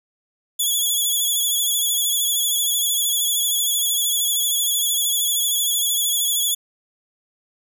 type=tone with vibrato; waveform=10% pulse; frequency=3390 Hz; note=G#7; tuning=35 cents sharp; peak=-11 dBFS; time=0.59-6.55 s; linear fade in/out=10 ms; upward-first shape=triangle; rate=13 Hz; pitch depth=56 cents each way; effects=none